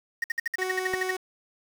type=tone bursts; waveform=triangle; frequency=1864.7 Hz; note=A#6; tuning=in tune; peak=-22 dBFS; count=12; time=0.22-1.11 s; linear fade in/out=5 ms; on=21 ms; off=58 ms
type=tone; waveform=sawtooth; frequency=372.1 Hz; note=F#4; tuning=10 cents sharp; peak=-25 dBFS; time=0.58-1.17 s; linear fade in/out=10 ms
type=click; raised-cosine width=1 ms; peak=-21 dBFS; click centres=0.938 s
effects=low-pass 11000 Hz 12 dB/octave + 7-bit